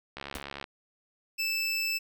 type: click train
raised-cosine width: 0.3 ms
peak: -22 dBFS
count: 34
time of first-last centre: 0.17-0.641 s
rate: 70 Hz
type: noise with exponential decay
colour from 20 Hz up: pink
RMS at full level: -33 dBFS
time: 0.35-0.43 s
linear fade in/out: 2 ms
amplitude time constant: 16 ms
type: tone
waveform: 25% pulse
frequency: 2637 Hz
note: E7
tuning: in tune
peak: -24 dBFS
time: 1.38-1.99 s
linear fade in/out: 20 ms
effects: none